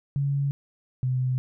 sine tone pair in turn, 140.3 / 128 Hz, C#3 / C3, +21 / -38 cents, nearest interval major second, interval 159 cents, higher first, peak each -22 / -22 dBFS, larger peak neither, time 0.16-0.51 / 1.03-1.38 s, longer neither, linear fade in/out 0 ms, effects none

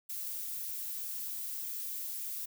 violet noise, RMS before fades -39 dBFS, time 0.09-2.46 s, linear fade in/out 10 ms, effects none

